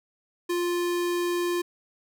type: tone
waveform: square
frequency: 350 Hz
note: F4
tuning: 4 cents sharp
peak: -25 dBFS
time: 0.49-1.62 s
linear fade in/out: 10 ms
effects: none